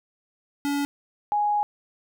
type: tone pair in turn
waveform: square / sine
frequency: 284.7 / 830.8 Hz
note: C#4 / G#5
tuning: +46 / 0 cents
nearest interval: octave + perfect fifth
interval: 1854 cents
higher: second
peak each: -24 / -20 dBFS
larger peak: second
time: 0.65-0.85 / 1.32-1.63 s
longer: second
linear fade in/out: 0 ms
effects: none